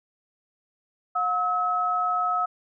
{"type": "tone pair together", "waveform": "sine", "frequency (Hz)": [719.8, 1287], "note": ["F#5", "E6"], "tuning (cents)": [-48, -42], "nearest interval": "minor seventh", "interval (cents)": 1006, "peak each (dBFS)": [-27, -23], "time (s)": [1.15, 2.46], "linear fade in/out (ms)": 10, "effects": []}